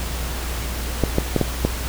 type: clicks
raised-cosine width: 2 ms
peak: -3 dBFS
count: 5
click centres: 1.037 / 1.184 / 1.363 / 1.413 / 1.65 s
effects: added 60 Hz sine -25 dBFS peak until 1.88 s + pink hiss -30 dBFS RMS until 1.88 s